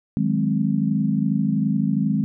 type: chord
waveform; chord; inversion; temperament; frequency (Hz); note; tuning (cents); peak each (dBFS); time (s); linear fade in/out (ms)
sine; Ab dominant seventh; second; equal; 155.56 / 185 / 207.7 / 261.6; Eb3 / Gb3 / Ab3 / C4; 0 / 0 / 0 / 0; -24 / -26 / -21 / -25; 0.17-2.24; 0
effects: none